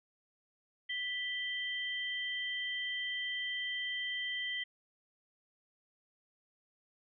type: tone pair together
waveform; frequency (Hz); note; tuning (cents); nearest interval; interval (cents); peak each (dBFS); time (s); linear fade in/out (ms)
sine; 1975.5 / 3136; B6 / G7; 0 / 0; minor sixth; 800; -37 / -38; 0.89-4.64; 10
effects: none